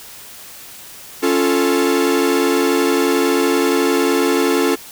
45% pulse chord, Db augmented, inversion none, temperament equal, 277.2 / 349.2 / 440 Hz, Db4 / F4 / A4, 0 / 0 / 0 cents, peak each -18 dBFS, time 1.22-4.76 s, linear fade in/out 20 ms, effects white hiss -37 dBFS RMS until 4.91 s

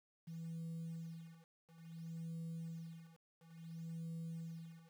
sine tone with tremolo, 164.81 Hz, E3, in tune, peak -40 dBFS, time 0.27-4.9 s, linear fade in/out 10 ms, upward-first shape sine, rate 0.58 Hz, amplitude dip 100%, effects tanh soft clip ceiling -41 dBFS + 11-bit

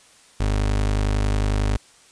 30% pulse tone, 51 Hz, G#1, 31 cents flat, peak -16 dBFS, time 0.4-1.77 s, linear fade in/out 5 ms, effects white hiss -52 dBFS RMS until 2.11 s + resampled to 22050 Hz

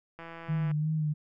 click train, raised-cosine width 0.5 ms, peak -29 dBFS, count 88, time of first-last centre 0.19-0.714 s, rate 166 Hz
sine tone with vibrato, 153.9 Hz, D#3, 19 cents flat, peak -26 dBFS, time 0.48-1.14 s, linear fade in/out 20 ms, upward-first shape sine, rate 2.8 Hz, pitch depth 39 cents each way
effects none

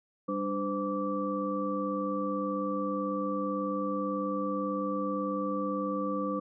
sine tone cluster, 197 / 295.2 / 511 / 1161 Hz, G3 / D4 / C5 / D6, +9 / +9 / -41 / -20 cents, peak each -35 / -34 / -34 / -35 dBFS, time 0.28-6.4 s, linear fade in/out 10 ms, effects none

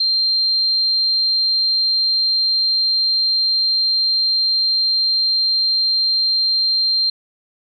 sine tone, 4169 Hz, C8, 7 cents flat, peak -14 dBFS, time 0-7.1 s, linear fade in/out 5 ms, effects none

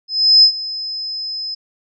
sine tone with ADSR envelope, 5100 Hz, D#8, 42 cents sharp, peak -4 dBFS, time 0.08-1.55 s, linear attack 350 ms, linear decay 85 ms, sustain -18 dB, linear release 12 ms, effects none

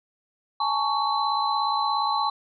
sine tone cluster, 835 / 892 / 1119 / 4041 Hz, G#5 / A5 / C#6 / B7, +9 / +23 / +16 / +39 cents, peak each -27 / -28 / -25 / -31 dBFS, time 0.6-2.3 s, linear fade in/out 5 ms, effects none

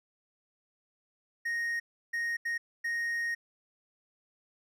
triangle tone bursts at uneven times, 1864.7 Hz, A#6, in tune, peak -28 dBFS, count 4, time 1.45-1.8 / 2.13-2.37 / 2.45-2.58 / 2.84-3.35 s, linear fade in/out 10 ms, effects none

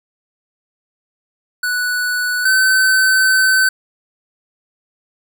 square tone pair in turn, 1480 / 1527.8 Hz, F#6 / G6, 0 / -45 cents, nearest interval minor second, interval 55 cents, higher second, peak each -17 / -11 dBFS, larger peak second, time 1.63-2.45 / 2.45-3.69 s, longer second, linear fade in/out 5 ms, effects none

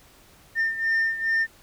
sine beating tone pair, 1806 / 1808.4 Hz, A6 / A6, +45 / +47 cents, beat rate 2.4 Hz, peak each -21 / -25 dBFS, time 0.55-1.47 s, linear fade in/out 50 ms, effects tanh soft clip ceiling -18 dBFS + pink hiss -54 dBFS RMS until 1.62 s

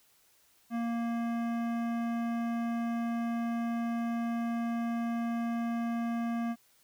sine tone with hard clipping, 233.1 Hz, A#3, in tune, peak -32 dBFS, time 0.7-6.56 s, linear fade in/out 50 ms, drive 15 dB, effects white hiss -66 dBFS RMS until 6.83 s

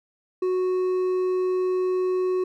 triangle tone with hard clipping, 368.6 Hz, F#4, 7 cents flat, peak -22 dBFS, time 0.42-2.44 s, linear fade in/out 5 ms, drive 7 dB, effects none

